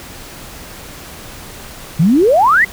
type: exponential sweep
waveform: sine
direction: up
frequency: 146.83 to 2098 Hz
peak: -7 dBFS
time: 1.99-2.65 s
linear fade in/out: 10 ms
effects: pink hiss -33 dBFS RMS until 2.72 s